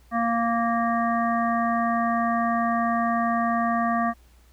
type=harmonic tone; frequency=232.3 Hz; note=A#3; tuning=6 cents flat; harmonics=1 / 3 / 5 / 7 / 8; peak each=-25 / -25 / -26 / -37 / -33 dBFS; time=0.11-4.14 s; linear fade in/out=50 ms; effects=added 60 Hz sine -52 dBFS peak until 4.52 s + pink hiss -61 dBFS RMS until 4.52 s